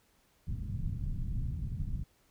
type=low-pass noise; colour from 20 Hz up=pink; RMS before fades=-35 dBFS; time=0.47-2.04 s; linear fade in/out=10 ms; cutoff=170 Hz; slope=24 dB/octave; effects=pink hiss -69 dBFS RMS until 2.3 s